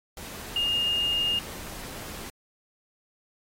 sine tone in noise, 2834 Hz, F7, 25 cents sharp, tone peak -23 dBFS, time 0.56-1.39 s, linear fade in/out 2 ms, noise pink, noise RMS -40 dBFS, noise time 0.17-2.3 s, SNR +14 dB, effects AAC 48 kbps

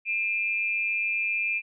sine tone pair together, 2397 / 2604 Hz, D7 / E7, +35 / -22 cents, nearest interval minor second, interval 143 cents, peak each -26 / -29 dBFS, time 0.05-1.62 s, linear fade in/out 50 ms, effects none

